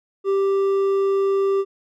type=tone with hard clipping; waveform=sine; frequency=392 Hz; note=G4; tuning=in tune; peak=-18 dBFS; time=0.24-1.65 s; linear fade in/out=50 ms; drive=5 dB; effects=none